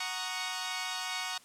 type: chord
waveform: 10% pulse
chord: D# minor seventh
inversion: first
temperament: equal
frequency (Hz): 740 / 932.3 / 1108.7 / 1244.5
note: F#5 / A#5 / C#6 / D#6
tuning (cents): 0 / 0 / 0 / 0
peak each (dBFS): -30 / -31 / -31 / -33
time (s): 0-1.38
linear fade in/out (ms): 5
effects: white hiss -58 dBFS RMS until 1.44 s + low-pass 10000 Hz 12 dB/octave